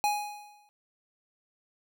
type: tone with exponential decay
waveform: square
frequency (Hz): 830.6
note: G#5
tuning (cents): 0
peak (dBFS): -23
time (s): 0.04-0.69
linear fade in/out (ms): 0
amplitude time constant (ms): 140
effects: none